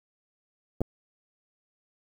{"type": "clicks", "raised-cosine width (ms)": 2, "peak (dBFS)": [-19, -12], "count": 2, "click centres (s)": [0.807, 0.816], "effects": ["8-bit"]}